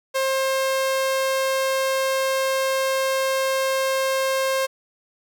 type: tone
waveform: sawtooth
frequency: 532 Hz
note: C5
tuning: 29 cents sharp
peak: -16 dBFS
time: 0.14-4.67 s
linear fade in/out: 20 ms
effects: none